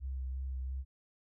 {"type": "tone with vibrato", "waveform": "sine", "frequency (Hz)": 65.41, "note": "C2", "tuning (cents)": 0, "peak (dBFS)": -35, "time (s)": [0, 0.85], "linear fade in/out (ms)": 50, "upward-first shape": "sine", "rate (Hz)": 2.9, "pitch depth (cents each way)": 23, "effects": []}